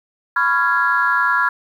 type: chord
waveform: sine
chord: C# dominant seventh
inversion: third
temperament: just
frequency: 997.9 / 1108.7 / 1385.9 / 1663.1 Hz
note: B5 / C#6 / E#6 / G#6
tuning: +18 / 0 / -14 / +2 cents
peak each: -20 / -23 / -17 / -18 dBFS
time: 0.36-1.49 s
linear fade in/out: 5 ms
effects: tanh soft clip ceiling -4 dBFS + 8-bit